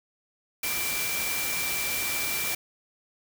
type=tone in noise; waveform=sine; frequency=2349 Hz; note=D7; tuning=in tune; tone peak=-32 dBFS; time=0.63-2.55 s; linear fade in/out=5 ms; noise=white; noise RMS=-30 dBFS; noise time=0.63-2.55 s; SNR=-5 dB; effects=none